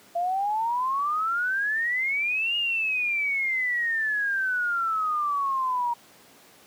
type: exponential two-way sweep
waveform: sine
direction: up then down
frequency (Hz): 679 to 2864 to 941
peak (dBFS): -23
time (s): 0.15-5.94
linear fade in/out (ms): 10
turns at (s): 2.56
effects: pink hiss -53 dBFS RMS until 6.66 s + high-pass 200 Hz 12 dB/octave